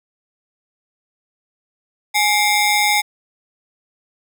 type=ring-modulated tone; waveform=sawtooth; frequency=1476 Hz; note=F#6; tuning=5 cents flat; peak=-7 dBFS; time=2.14-3.02 s; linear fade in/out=20 ms; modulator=641 Hz; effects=none